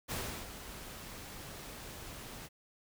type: noise with ADSR envelope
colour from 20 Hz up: pink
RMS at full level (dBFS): -37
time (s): 0.08-2.49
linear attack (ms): 31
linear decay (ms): 350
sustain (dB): -10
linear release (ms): 37
effects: none